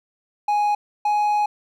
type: tone pair in turn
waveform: triangle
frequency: 830.6 / 835.2 Hz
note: G#5 / G#5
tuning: 0 / +10 cents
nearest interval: unison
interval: 10 cents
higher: second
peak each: -15 dBFS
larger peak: neither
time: 0.48-0.75 / 1.05-1.46 s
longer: second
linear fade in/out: 5 ms
effects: none